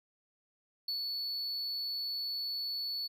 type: tone with ADSR envelope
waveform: triangle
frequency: 4435 Hz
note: C#8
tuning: in tune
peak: -31 dBFS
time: 0.88-3.08 s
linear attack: 4 ms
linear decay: 100 ms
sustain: -2 dB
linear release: 21 ms
effects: none